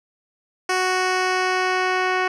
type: tone with low-pass filter sweep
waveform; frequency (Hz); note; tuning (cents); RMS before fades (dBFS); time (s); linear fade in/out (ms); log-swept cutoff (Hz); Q
10% pulse; 369.9; F#4; 0; -21; 0.69-2.28; 5; 7600 to 3100; 0.89
effects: none